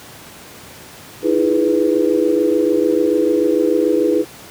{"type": "chord", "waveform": "sine", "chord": "E major seventh", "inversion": "third", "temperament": "equal with one note detuned", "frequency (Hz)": [311.1, 337.9, 415.3, 493.9], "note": ["D#4", "E4", "G#4", "B4"], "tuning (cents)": [0, 43, 0, 0], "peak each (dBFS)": -18, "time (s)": [1.22, 4.25], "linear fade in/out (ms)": 50, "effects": ["pink hiss -38 dBFS RMS until 4.5 s", "high-pass 100 Hz 12 dB/octave"]}